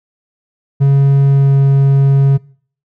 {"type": "tone with pitch glide", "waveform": "triangle", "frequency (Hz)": [138.59, 137.79], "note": ["C#3", "C#3"], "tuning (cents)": [0, -10], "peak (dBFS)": -4, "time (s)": [0.8, 2.38], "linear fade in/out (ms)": 20, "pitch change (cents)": -10, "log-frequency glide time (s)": [1.27, 1.55], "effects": ["noise-tail reverb RT60 0.5 s tail -22 dB re dry"]}